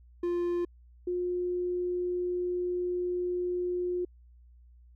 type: tone pair in turn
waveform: triangle / sine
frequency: 349.2 / 357.2 Hz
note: F4 / F4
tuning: 0 / +39 cents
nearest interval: unison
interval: 39 cents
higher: second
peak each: -25 / -28 dBFS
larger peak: first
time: 0.23-0.65 / 1.07-4.05 s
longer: second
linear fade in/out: 5 ms
effects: added 60 Hz sine -53 dBFS peak until 4.95 s